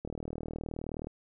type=click train; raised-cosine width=2 ms; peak=-24 dBFS; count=41; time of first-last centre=0.05-1.07 s; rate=39.2 Hz; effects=none